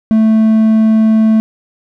triangle tone, 220 Hz, A3, in tune, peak -4 dBFS, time 0.11-1.4 s, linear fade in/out 0 ms, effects none

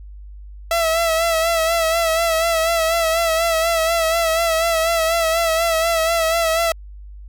sawtooth tone with vibrato, 659.3 Hz, E5, in tune, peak -12 dBFS, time 0.71-6.72 s, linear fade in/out 2 ms, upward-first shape sine, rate 4.1 Hz, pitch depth 46 cents each way, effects added 50 Hz sine -34 dBFS peak until 7.28 s

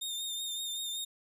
sawtooth tone with vibrato, 3652 Hz, A#7, 36 cents flat, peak -32 dBFS, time 0.01-1.05 s, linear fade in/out 10 ms, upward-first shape triangle, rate 5.3 Hz, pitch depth 41 cents each way, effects none

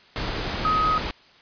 sine tone in noise, 1261 Hz, D#6, 23 cents sharp, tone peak -19 dBFS, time 0.65-0.98 s, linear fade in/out 0 ms, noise pink, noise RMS -28 dBFS, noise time 0.16-1.11 s, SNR +6 dB, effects white hiss -53 dBFS RMS until 1.41 s + resampled to 11025 Hz

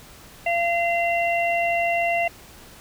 harmonic tone, 686 Hz, F5, 31 cents flat, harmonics 1 / 3 / 4, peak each -21 / -26 / -27 dBFS, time 0.46-2.28 s, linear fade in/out 5 ms, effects pink hiss -46 dBFS RMS until 2.8 s

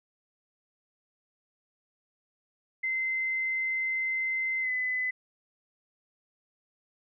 sine tone with pitch glide, 2068 to 2013 Hz, C7 to B6, -21 to +33 cents, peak -27 dBFS, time 2.83-5.11 s, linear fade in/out 10 ms, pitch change -46 cents, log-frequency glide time 4.61-4.71 s, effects none

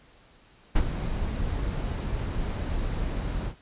brown noise with ADSR envelope, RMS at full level -18 dBFS, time 0.75-3.55 s, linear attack 12 ms, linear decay 53 ms, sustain -11 dB, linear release 90 ms, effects pink hiss -57 dBFS RMS until 3.61 s + resampled to 8000 Hz

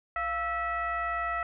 sine tone with frequency modulation, 1318.5 Hz, E6, in tune, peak -28 dBFS, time 0.16-1.43 s, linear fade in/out 2 ms, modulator 628 Hz, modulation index 1.1, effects none

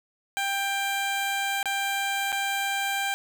15% pulse tone with dropouts, 791 Hz, G5, 15 cents sharp, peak -19 dBFS, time 0.37-3.14 s, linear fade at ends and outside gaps 0 ms, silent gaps 1.629-1.657 / 2.32-2.326 s, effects none

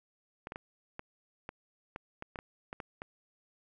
clicks, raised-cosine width 0.5 ms, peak -25 dBFS, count 12, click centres 0.471 / 0.521 / 0.559 / 0.994 / 1.491 / 1.961 / 2.224 / 2.358 / 2.389 / 2.729 / 2.802 / 3.019 s, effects none

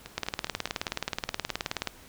two click trains, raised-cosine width 0.2 ms, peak -11 / -21 dBFS, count 33 / 8, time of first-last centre 0.18-1.873 / 0.06-1.494 s, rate 18.9 / 4.88 Hz, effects pink hiss -52 dBFS RMS until 2.08 s

